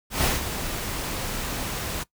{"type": "noise with ADSR envelope", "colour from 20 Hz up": "pink", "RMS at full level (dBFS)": -21, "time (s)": [0.1, 2.04], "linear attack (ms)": 140, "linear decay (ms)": 170, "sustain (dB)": -9, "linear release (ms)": 16, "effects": ["noise-tail reverb RT60 0.1 s tail -20 dB re dry"]}